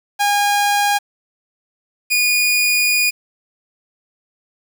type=tone pair in turn; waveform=sawtooth; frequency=816 / 2451 Hz; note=G#5 / D#7; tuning=-31 / -27 cents; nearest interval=octave + perfect fifth; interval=1904 cents; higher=second; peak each=-10 / -10 dBFS; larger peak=neither; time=0.19-0.99 / 2.1-3.11 s; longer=second; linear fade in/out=20 ms; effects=7-bit